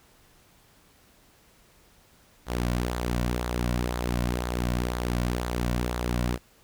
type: tone with flanger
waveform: sawtooth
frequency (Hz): 60.4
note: B1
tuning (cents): -38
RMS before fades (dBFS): -28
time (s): 2.46-6.39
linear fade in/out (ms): 50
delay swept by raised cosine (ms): 0.35 to 2.45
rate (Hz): 2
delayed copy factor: -0.5
effects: pink hiss -59 dBFS RMS until 6.63 s